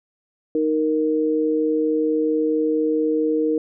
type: tone pair together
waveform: sine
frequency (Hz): 310.6 / 466.2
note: D#4 / A#4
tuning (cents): -3 / 0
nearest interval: perfect fifth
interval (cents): 703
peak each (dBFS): -20 / -20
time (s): 0.55-3.58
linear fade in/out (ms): 2
effects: none